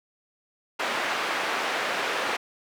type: band-pass noise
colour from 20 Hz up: white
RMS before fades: -28 dBFS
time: 0.79-2.37 s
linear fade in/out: 10 ms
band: 380 to 2000 Hz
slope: 12 dB/octave
effects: none